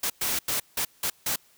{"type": "noise bursts at uneven times", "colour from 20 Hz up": "white", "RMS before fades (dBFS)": -27, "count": 6, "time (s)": [[0.03, 0.1], [0.21, 0.39], [0.48, 0.6], [0.77, 0.85], [1.03, 1.1], [1.26, 1.36]], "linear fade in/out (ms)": 5, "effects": ["white hiss -60 dBFS RMS until 1.57 s"]}